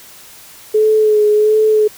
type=tone with vibrato; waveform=sine; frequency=427.2 Hz; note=G#4; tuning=49 cents sharp; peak=-8 dBFS; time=0.74-1.88 s; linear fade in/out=10 ms; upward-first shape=sine; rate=1.4 Hz; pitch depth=27 cents each way; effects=white hiss -39 dBFS RMS until 1.97 s